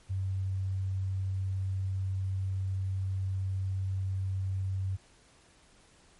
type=tone; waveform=sine; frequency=95.4 Hz; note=G2; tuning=47 cents flat; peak=-29 dBFS; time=0.09-4.97 s; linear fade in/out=20 ms; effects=pink hiss -61 dBFS RMS until 6.19 s + MP3 48 kbps